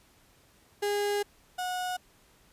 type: tone pair in turn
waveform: 35% pulse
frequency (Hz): 409.3 / 729.3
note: G#4 / F#5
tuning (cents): -25 / -25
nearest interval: minor seventh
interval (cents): 1000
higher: second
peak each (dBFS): -25 / -29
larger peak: first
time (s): 0.82-1.23 / 1.58-1.97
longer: first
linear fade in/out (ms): 10
effects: pink hiss -62 dBFS RMS until 2.52 s + resampled to 32000 Hz